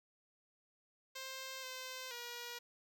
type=tone with pitch steps; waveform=5% pulse; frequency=526 / 516 / 479.1 Hz; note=C5 / C5 / A#4; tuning=+9 / -24 / +47 cents; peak=-33 dBFS; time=1.15-2.59 s; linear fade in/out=10 ms; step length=480 ms; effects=none